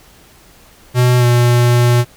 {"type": "tone with pitch glide", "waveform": "square", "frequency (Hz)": [124, 121.1], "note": ["B2", "B2"], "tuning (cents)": [7, -34], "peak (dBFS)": -9, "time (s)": [0.94, 2.05], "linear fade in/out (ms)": 50, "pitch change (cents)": -41, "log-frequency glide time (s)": [1.18, 1.25], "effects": ["pink hiss -45 dBFS RMS until 2.16 s"]}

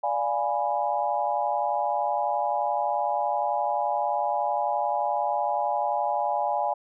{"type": "chord", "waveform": "sine", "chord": "D diminished seventh", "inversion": "none", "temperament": "equal", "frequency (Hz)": [587.3, 698.5, 830.6, 987.8], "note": ["D5", "F5", "Ab5", "Cb6"], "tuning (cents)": [0, 0, 0, 0], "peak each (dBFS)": [-30, -29, -26, -32], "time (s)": [0.03, 6.74], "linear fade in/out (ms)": 10, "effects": []}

